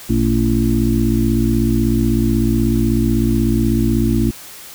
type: harmonic tone with a mistuned harmonic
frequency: 56.2 Hz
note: A1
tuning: 37 cents sharp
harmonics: 1 / 2 / 4 / 5 / 6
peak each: -19 / -19 / -17 / -20 / -21 dBFS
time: 0.09-4.31 s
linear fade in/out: 10 ms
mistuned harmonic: 2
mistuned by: +100 cents
effects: white hiss -36 dBFS RMS until 4.74 s